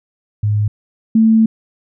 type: tone pair in turn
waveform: sine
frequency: 104.9 / 222.3 Hz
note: G#2 / A3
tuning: +18 / +18 cents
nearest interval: octave + minor second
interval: 1300 cents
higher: second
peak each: -12 / -7 dBFS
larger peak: second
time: 0.43-0.68 / 1.15-1.46 s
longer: second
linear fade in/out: 5 ms
effects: none